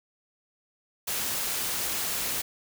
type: noise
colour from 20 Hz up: white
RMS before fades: -30 dBFS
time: 1.07-2.42 s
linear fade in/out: 10 ms
effects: none